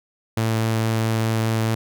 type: tone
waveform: sawtooth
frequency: 111.9 Hz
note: A2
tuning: 30 cents sharp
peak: -15 dBFS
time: 0.37-1.75 s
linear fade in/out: 5 ms
effects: none